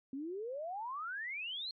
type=exponential sweep; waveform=sine; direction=up; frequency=259.3 to 4303 Hz; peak=-38 dBFS; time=0.13-1.71 s; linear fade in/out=2 ms; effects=MP3 48 kbps